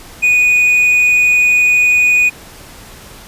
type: tone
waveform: triangle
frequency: 2472 Hz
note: D#7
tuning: 12 cents flat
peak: -6 dBFS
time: 0.22-2.3 s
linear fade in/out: 20 ms
effects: pink hiss -36 dBFS RMS until 3.27 s + resampled to 32000 Hz